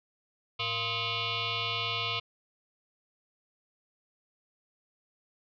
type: tone with frequency modulation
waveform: sine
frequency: 109.7 Hz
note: A2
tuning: 5 cents flat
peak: -29 dBFS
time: 0.59-2.2 s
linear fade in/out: 10 ms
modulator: 578 Hz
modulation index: 6.4
effects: none